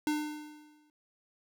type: tone with exponential decay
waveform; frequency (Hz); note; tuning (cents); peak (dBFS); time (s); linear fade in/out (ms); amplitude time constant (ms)
square; 301.2; D4; +44; -27; 0.07-0.9; 1; 180
effects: none